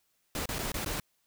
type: noise with dropouts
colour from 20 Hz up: pink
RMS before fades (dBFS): -34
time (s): 0.35-1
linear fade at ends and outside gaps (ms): 2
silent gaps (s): 0.457-0.489 / 0.585-0.589 / 0.719-0.741 / 0.847-0.86
effects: white hiss -74 dBFS RMS until 1.26 s